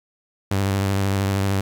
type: tone with vibrato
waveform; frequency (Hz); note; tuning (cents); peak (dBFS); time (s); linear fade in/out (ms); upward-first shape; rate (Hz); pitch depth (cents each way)
sawtooth; 98; G2; 0; -15; 0.51-1.61; 5; square; 13; 23
effects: 9-bit